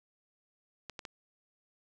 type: clicks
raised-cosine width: 0.2 ms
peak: -24 dBFS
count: 3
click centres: 0.897 / 0.992 / 1.052 s
effects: none